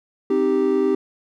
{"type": "chord", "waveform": "triangle", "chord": "C minor", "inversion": "none", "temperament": "equal", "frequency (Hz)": [261.6, 311.1, 392], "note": ["C4", "Eb4", "G4"], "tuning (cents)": [0, 0, 0], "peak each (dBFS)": [-21, -21, -16], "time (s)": [0.3, 0.95], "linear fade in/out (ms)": 5, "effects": []}